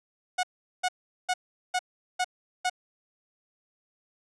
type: tone bursts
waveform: sawtooth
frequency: 731 Hz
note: F#5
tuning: 21 cents flat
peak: -20 dBFS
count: 6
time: 0.38-2.698 s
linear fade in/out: 10 ms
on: 53 ms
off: 400 ms
effects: resampled to 22050 Hz